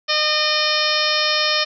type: harmonic tone with a mistuned harmonic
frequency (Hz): 609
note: D#5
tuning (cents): -37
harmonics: 1 / 2 / 3 / 4 / 5 / 6 / 7 / 8 / 9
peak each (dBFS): -25 / -25 / -25 / -25 / -25 / -25 / -25 / -25 / -25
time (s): 0.08-1.65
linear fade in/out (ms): 20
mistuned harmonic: 8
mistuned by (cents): +50
effects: none